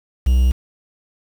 triangle tone with quantisation, 62.9 Hz, B1, 32 cents sharp, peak -9 dBFS, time 0.26-0.52 s, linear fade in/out 10 ms, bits 6, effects none

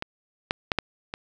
clicks, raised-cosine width 0.3 ms, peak -14 / -7 / -6 / -6 / -16 dBFS, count 5, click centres 0.024 / 0.509 / 0.718 / 0.787 / 1.139 s, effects none

